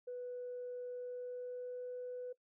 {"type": "tone with pitch glide", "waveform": "sine", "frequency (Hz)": [493.9, 497], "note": ["B4", "B4"], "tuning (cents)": [0, 11], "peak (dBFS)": -40, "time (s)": [0.07, 2.33], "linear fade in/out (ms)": 10, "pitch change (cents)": 11, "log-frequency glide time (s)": [0.89, 1.89], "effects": ["noise-tail reverb RT60 0.1 s tail -20 dB re dry", "tanh soft clip ceiling -37 dBFS"]}